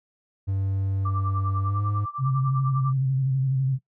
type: tone with pitch glide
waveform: triangle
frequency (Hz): 97.1 to 102.58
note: G2 to G#2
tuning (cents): -16 to -21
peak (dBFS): -21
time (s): 0.47-2.06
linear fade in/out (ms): 20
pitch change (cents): +95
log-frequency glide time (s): 1.62-1.84
type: tone with tremolo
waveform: sine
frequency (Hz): 1174.7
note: D6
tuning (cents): 0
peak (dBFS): -27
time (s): 1.05-2.93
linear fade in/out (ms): 5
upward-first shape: sine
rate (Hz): 10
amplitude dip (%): 90
type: tone with vibrato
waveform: sine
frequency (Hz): 133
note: C3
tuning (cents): +29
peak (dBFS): -20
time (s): 2.18-3.79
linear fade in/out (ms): 50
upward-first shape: square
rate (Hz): 12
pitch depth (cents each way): 34
effects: noise-tail reverb RT60 0.1 s tail -19 dB re dry